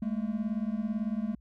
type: beating tone pair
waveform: triangle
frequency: 206.7 / 224.7 Hz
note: G#3 / A3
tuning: -8 / +37 cents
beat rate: 18 Hz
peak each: -30 dBFS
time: 0.02-1.35 s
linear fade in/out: 5 ms
effects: added 60 Hz sine -56 dBFS peak until 1.4 s